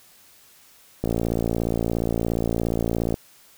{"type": "click train", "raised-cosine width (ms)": 2, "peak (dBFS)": -10, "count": 121, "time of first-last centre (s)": [1.04, 3.142], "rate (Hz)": 57.1, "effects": ["white hiss -53 dBFS RMS until 3.57 s"]}